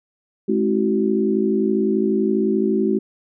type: tone cluster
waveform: sine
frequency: 211.9 / 267 / 325.3 / 377.1 Hz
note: G#3 / C4 / E4 / F#4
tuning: +35 / +35 / -23 / +33 cents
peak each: -20 / -26 / -23 / -20 dBFS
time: 0.48-2.99 s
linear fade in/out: 10 ms
effects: none